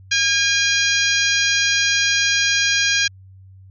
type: harmonic tone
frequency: 813 Hz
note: G#5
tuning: 37 cents flat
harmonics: 2 / 3 / 4 / 5 / 6 / 7 / 8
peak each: -20 / -22 / -23 / -24 / -25 / -25 / -26 dBFS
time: 0.11-3.08 s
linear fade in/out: 10 ms
effects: added 95 Hz sine -41 dBFS peak until 3.7 s